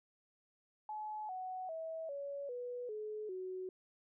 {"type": "tone with pitch steps", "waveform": "sine", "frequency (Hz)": [854, 743.5, 647.2, 563.4, 490.5, 427, 371.7], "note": ["G#5", "F#5", "E5", "C#5", "B4", "G#4", "F#4"], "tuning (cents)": [48, 8, -32, 28, -12, 48, 8], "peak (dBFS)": -40, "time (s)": [0.89, 3.69], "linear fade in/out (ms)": 2, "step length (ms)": 400, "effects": []}